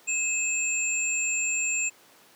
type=tone pair together; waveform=sine; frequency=2599 / 7351 Hz; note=E7 / A#8; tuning=-25 / -25 cents; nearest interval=octave + tritone; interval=1800 cents; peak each=-27 / -27 dBFS; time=0.07-1.9 s; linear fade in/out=20 ms; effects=pink hiss -55 dBFS RMS until 2.35 s + high-pass 300 Hz 12 dB/octave